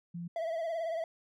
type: tone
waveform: sine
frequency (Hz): 171.8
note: F3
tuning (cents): -28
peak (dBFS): -37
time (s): 0.14-0.28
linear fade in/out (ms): 10
type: tone with vibrato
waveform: triangle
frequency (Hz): 659.3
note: E5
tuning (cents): 0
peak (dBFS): -30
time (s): 0.36-1.04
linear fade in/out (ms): 2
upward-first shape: triangle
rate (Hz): 18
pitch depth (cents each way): 71
effects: none